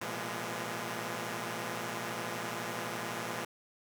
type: tone cluster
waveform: 5% pulse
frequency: 116.2 / 128.1 / 170.2 / 206.9 / 243.9 Hz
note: A#2 / C3 / F3 / G#3 / B3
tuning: -5 / -36 / -44 / -6 / -21 cents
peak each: -30 / -35 / -30 / -30 / -33 dBFS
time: 0.01-3.45 s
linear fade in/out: 5 ms
effects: none